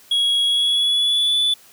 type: tone with pitch glide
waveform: triangle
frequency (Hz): 3322 to 3473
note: G#7 to A7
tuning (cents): 0 to -23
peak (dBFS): -14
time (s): 0.11-1.54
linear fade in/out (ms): 5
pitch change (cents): +77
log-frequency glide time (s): 0.45-1.38
effects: white hiss -49 dBFS RMS until 1.72 s + high-pass 60 Hz 12 dB/octave